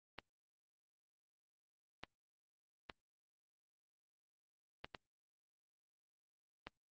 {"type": "clicks", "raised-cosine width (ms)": 0.3, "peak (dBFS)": -29, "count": 6, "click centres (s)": [0.187, 2.036, 2.898, 4.845, 4.948, 6.67], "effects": ["Opus 24 kbps"]}